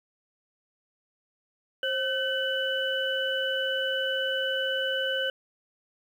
sine tone cluster, 532 / 1526 / 2982 Hz, C5 / G6 / F#7, +29 / -47 / +13 cents, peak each -30 dBFS, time 1.83-5.3 s, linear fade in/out 2 ms, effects 9-bit

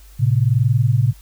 sine tone pair together, 112.2 / 133.29 Hz, A2 / C3, +34 / +32 cents, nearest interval minor third, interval 298 cents, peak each -15 / -16 dBFS, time 0.19-1.13 s, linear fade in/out 20 ms, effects added 50 Hz sine -41 dBFS peak until 1.21 s + white hiss -51 dBFS RMS until 1.21 s

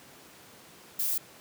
violet noise, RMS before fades -29 dBFS, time 0.99-1.18 s, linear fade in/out 5 ms, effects pink hiss -52 dBFS RMS until 1.4 s + high-pass 150 Hz 12 dB/octave

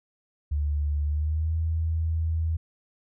sine tone with pitch glide, 73.42 to 81 Hz, D2 to E2, 0 to -30 cents, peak -23 dBFS, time 0.51-2.57 s, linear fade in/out 10 ms, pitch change +170 cents, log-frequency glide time 1.04-1.55 s, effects none

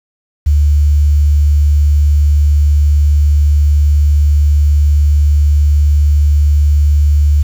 sine tone with quantisation, 73.42 Hz, D2, in tune, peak -6 dBFS, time 0.46-7.43 s, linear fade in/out 10 ms, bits 6, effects none

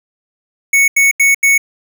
square tone bursts, 2217 Hz, C#7, in tune, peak -8 dBFS, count 4, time 0.73-1.579 s, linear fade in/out 5 ms, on 150 ms, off 83 ms, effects none

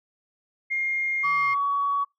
sine tone, 2126 Hz, C7, 27 cents sharp, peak -23 dBFS, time 0.7-1.55 s, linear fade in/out 20 ms
sine tone with pitch glide, 1142 to 1127.6 Hz, D6 to C#6, -49 to +29 cents, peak -21 dBFS, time 1.23-2.05 s, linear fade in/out 20 ms, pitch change -22 cents, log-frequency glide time 1.4-1.5 s
effects noise-tail reverb RT60 0.2 s tail -25 dB re dry + tanh soft clip ceiling -14 dBFS

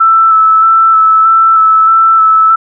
sine tone with vibrato, 1318.5 Hz, E6, in tune, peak -3 dBFS, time 0-2.56 s, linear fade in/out 10 ms, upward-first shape square, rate 1.6 Hz, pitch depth 14 cents each way, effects none

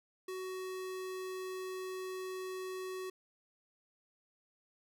square tone, 373.4 Hz, F#4, 16 cents sharp, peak -40 dBFS, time 0.28-3.1 s, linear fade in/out 5 ms, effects none

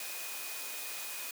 sine tone in noise, 2487 Hz, D#7, 1 cent flat, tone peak -47 dBFS, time 0-1.31 s, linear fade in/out 2 ms, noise white, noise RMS -41 dBFS, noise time 0-1.31 s, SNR -9 dB, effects high-pass 400 Hz 12 dB/octave

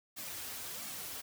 white noise with flanger, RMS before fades -43 dBFS, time 0.16-1.22 s, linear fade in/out 20 ms, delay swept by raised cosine 2 to 6 ms, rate 1.4 Hz, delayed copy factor -0.7, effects none

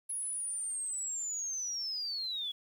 sine linear sweep, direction down, 10580 to 3322 Hz, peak -34 dBFS, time 0.09-2.52 s, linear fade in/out 10 ms, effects 10-bit

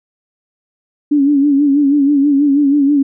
sine tone with vibrato, 284.1 Hz, C#4, 43 cents sharp, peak -8 dBFS, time 1.11-3.03 s, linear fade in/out 10 ms, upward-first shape sine, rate 6.2 Hz, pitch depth 69 cents each way, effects none

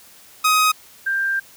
sawtooth / sine tone pair in turn, 1258 / 1585 Hz, D#6 / G6, +19 / +19 cents, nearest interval major third, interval 400 cents, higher second, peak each -10 / -18 dBFS, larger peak first, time 0.44-0.72 / 1.06-1.4 s, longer second, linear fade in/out 10 ms, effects white hiss -47 dBFS RMS until 1.56 s

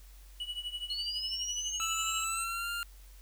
triangle tone with tremolo, 2938 Hz, F#7, 13 cents flat, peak -31 dBFS, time 0.4-2.24 s, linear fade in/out 2 ms, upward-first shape triangle, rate 12 Hz, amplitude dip 90%
sine linear sweep, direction up, 4258 to 8240 Hz, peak -35 dBFS, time 0.9-2.44 s, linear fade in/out 2 ms
25% pulse tone with pitch glide, 1319 to 1397.4 Hz, E6 to F6, +1 to +1 cents, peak -30 dBFS, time 1.8-2.83 s, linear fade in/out 0 ms, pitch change +100 cents, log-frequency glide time 2.24-2.7 s
effects added 47 Hz sine -50 dBFS peak until 3.21 s + white hiss -61 dBFS RMS until 3.21 s

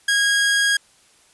sawtooth tone, 1639 Hz, G#6, 23 cents flat, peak -12 dBFS, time 0.08-0.77 s, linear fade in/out 5 ms, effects white hiss -55 dBFS RMS until 1.33 s + resampled to 24000 Hz

